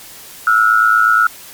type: tone pair together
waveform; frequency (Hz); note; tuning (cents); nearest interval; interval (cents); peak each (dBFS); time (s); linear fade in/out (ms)
sine; 1324.7 / 1433; E6 / F6; +8 / +44; minor second; 136; -11; 0.47-1.27; 2
effects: white hiss -36 dBFS RMS until 1.53 s + MP3 96 kbps